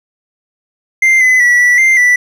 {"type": "tone with pitch steps", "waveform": "triangle", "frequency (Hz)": [2091, 2021, 1947, 1958, 2091, 1970], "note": ["C7", "B6", "B6", "B6", "C7", "B6"], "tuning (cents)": [-2, 39, -25, -15, -2, -5], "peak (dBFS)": -4, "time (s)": [1.02, 2.16], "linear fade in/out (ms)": 5, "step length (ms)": 190, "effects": []}